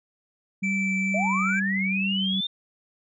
sine tone with vibrato, 193.1 Hz, G3, 26 cents flat, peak -25 dBFS, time 0.62-2.41 s, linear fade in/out 10 ms, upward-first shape triangle, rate 2.2 Hz, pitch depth 24 cents each way
triangle tone, 2326 Hz, D7, 17 cents flat, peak -24 dBFS, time 0.63-1.6 s, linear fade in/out 10 ms
sine linear sweep, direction up, 587.3 to 3653 Hz, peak -25 dBFS, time 1.14-2.47 s, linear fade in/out 5 ms
effects resampled to 22050 Hz

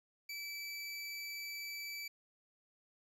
25% pulse tone, 2312 Hz, D7, 28 cents flat, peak -38 dBFS, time 0.29-2.08 s, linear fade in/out 5 ms, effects none

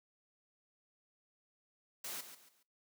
white noise with echo, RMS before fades -43 dBFS, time 2.04-2.21 s, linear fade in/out 5 ms, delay 140 ms, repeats 3, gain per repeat -10 dB, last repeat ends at 2.63 s, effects noise-tail reverb RT60 0.3 s tail -21 dB re dry + high-pass 200 Hz 12 dB/octave

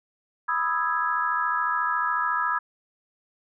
sine chord, E major seventh, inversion second, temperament equal, 987.8 / 1244.5 / 1318.5 / 1661.2 Hz, B5 / D#6 / E6 / G#6, 0 / 0 / 0 / 0 cents, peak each -28 dBFS, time 0.48-2.59 s, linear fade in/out 10 ms, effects none

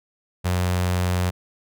sawtooth tone with notch filter, 90 Hz, F#2, 47 cents flat, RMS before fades -22 dBFS, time 0.44-1.31 s, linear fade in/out 20 ms, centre 300 Hz, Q 1.6, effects none

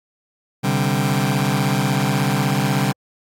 sawtooth chord, C suspended second, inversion none, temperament just, 130.81 / 147.16 / 196.22 Hz, C3 / D3 / G3, 0 / +4 / +2 cents, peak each -17 dBFS, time 0.63-2.93 s, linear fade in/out 20 ms, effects AAC 48 kbps

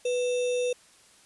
sine tone with sample-and-hold, 493.9 Hz, B4, in tune, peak -24 dBFS, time 0.05-0.73 s, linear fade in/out 5 ms, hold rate 3150 Hz, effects white hiss -57 dBFS RMS until 1.25 s + resampled to 24000 Hz

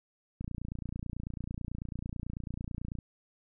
click train, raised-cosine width 5 ms, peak -25 dBFS, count 76, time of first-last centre 0.41-2.987 s, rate 29.1 Hz, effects none

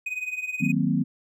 triangle tone with tremolo, 2501 Hz, D#7, 8 cents sharp, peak -23 dBFS, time 0.06-0.72 s, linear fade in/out 5 ms, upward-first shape triangle, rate 19 Hz, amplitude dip 85%
sine chord, C half-diminished seventh, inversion first, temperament equal, 155.56 / 185 / 233.1 / 261.6 Hz, Eb3 / Gb3 / Bb3 / C4, 0 / 0 / 0 / 0 cents, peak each -26 dBFS, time 0.6-1.04 s, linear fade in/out 20 ms
effects none

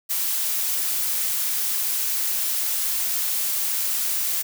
blue noise, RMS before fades -24 dBFS, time 0.09-4.43 s, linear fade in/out 20 ms, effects none

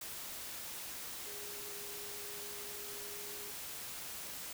sine tone in noise, 410.8 Hz, G#4, 19 cents flat, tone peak -52 dBFS, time 1.26-3.51 s, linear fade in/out 5 ms, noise white, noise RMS -45 dBFS, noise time 0.01-4.53 s, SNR -10 dB, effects none

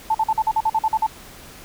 sine tone bursts, 880 Hz, A5, in tune, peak -15 dBFS, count 11, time 0.1-1.066 s, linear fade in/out 5 ms, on 46 ms, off 46 ms, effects pink hiss -42 dBFS RMS until 1.64 s

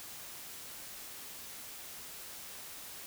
silence, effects white hiss -47 dBFS RMS until 3.06 s

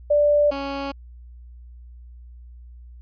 sine / 15% pulse tone pair in turn, 587.3 / 277.2 Hz, D5 / C#4, 0 / 0 cents, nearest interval octave + minor second, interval 1300 cents, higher first, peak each -14 / -20 dBFS, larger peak first, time 0.1-0.51 / 0.51-0.92 s, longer neither, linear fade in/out 10 ms, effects added 60 Hz sine -40 dBFS peak until 3.01 s + resampled to 11025 Hz

